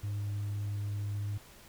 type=tone; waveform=sine; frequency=102.4 Hz; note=G#2; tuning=24 cents flat; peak=-30 dBFS; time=0.03-1.38 s; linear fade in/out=10 ms; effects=tanh soft clip ceiling -31 dBFS + pink hiss -55 dBFS RMS until 1.68 s